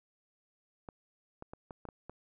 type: clicks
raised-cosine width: 1 ms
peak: -30 dBFS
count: 7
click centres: 0.888 / 1.424 / 1.535 / 1.708 / 1.853 / 1.888 / 2.096 s
effects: none